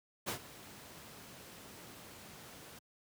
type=noise with ADSR envelope; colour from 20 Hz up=pink; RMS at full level=-35 dBFS; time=0.26-2.79 s; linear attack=26 ms; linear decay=97 ms; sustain=-17 dB; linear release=5 ms; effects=high-pass 100 Hz 12 dB/octave